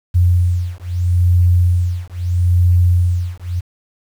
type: beating tone pair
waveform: sine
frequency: 88.1 / 88.87 Hz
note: F2 / F2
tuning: +16 / +31 cents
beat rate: 0.77 Hz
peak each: -14 dBFS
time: 0.14-3.61 s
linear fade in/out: 20 ms
effects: 7-bit